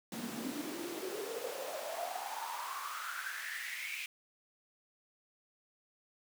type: noise with high-pass filter sweep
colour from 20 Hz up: pink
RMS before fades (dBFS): -41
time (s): 0.12-4.06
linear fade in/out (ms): 2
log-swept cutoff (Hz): 210 to 2500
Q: 7.9
effects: none